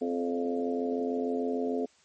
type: harmonic tone with a mistuned harmonic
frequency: 86.6 Hz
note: F2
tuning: 14 cents flat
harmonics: 3 / 4 / 5 / 6 / 7 / 8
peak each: -31 / -40 / -31 / -40 / -41 / -39 dBFS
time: 0.01-1.86 s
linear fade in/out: 10 ms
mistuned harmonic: 6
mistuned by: +41 cents
effects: white hiss -63 dBFS RMS until 2.04 s + MP3 32 kbps